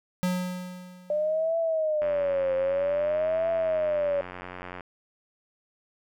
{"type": "tone with exponential decay", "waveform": "square", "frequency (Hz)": 181.3, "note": "F#3", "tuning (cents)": -35, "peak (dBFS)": -23, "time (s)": [0.23, 1.52], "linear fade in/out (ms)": 0, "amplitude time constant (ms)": 280}
{"type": "tone with vibrato", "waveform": "sine", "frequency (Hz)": 594, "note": "D5", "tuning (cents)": 20, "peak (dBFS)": -23, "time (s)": [1.1, 4.21], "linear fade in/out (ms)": 2, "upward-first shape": "triangle", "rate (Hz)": 0.52, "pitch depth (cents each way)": 200}
{"type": "click train", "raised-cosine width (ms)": 0.5, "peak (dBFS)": -23, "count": 253, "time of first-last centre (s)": [2.02, 4.808], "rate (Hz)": 90.4}
{"effects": []}